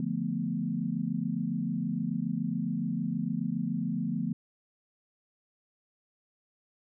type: chord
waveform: sine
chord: B half-diminished seventh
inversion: first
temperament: equal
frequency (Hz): 146.83 / 174.61 / 220 / 246.9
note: D3 / F3 / A3 / B3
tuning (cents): 0 / 0 / 0 / 0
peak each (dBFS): -37 / -33 / -33 / -34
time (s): 0-4.33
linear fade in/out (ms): 2
effects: none